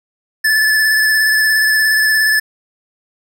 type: tone with vibrato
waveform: square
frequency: 1740 Hz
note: A6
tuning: 20 cents flat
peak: -11 dBFS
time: 0.44-2.4 s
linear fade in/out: 10 ms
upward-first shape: sine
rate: 17 Hz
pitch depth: 20 cents each way
effects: none